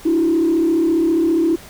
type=tone with frequency modulation; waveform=sine; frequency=330 Hz; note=E4; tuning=2 cents sharp; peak=-12 dBFS; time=0.05-1.56 s; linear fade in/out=10 ms; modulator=34.8 Hz; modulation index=0.75; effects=tanh soft clip ceiling -8 dBFS + pink hiss -40 dBFS RMS until 1.69 s